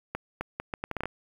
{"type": "accelerating click train", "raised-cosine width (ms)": 0.5, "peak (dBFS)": -16, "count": 10, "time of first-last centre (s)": [0.15, 1.056], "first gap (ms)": 260, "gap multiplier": 0.73, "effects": ["8-bit"]}